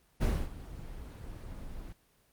brown noise with ADSR envelope, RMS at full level -25 dBFS, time 0.2-1.93 s, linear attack 24 ms, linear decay 260 ms, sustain -18 dB, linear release 11 ms, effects pink hiss -68 dBFS RMS until 2.32 s + Opus 24 kbps

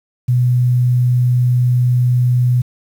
sine tone, 124 Hz, B2, 7 cents sharp, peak -10 dBFS, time 0.28-2.62 s, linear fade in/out 10 ms, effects 7-bit

